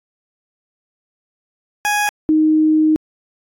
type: tone pair in turn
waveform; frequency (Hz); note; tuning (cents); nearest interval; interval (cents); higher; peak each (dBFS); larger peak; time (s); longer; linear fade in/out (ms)
20% pulse / sine; 830.6 / 311.1; G#5 / D#4; 0 / 0; octave + perfect fourth; 1700; first; -10; neither; 1.85-2.09 / 2.29-2.96; second; 0
effects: AAC 64 kbps